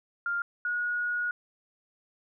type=tone pair in turn; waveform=sine; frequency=1400 / 1449.4 Hz; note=F6 / F#6; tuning=+4 / -36 cents; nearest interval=minor second; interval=60 cents; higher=second; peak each=-27 dBFS; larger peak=neither; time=0.26-0.42 / 0.65-1.31 s; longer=second; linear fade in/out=2 ms; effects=none